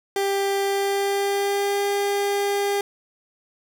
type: tone with pitch glide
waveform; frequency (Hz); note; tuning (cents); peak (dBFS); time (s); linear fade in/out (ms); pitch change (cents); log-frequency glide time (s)
30% pulse; 395.4 to 402.8; G4 to G4; +15 to +47; -18; 0.16-2.81; 2; +32; 0.63-1.85
effects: none